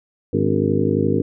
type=harmonic tone with a mistuned harmonic; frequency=51.6 Hz; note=G#1; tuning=10 cents flat; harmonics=2 / 3 / 4 / 5 / 6 / 7 / 8 / 9; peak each=-24 / -24 / -24 / -24 / -24 / -24 / -24 / -24 dBFS; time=0.33-1.22 s; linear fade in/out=5 ms; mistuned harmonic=6; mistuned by=-100 cents; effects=none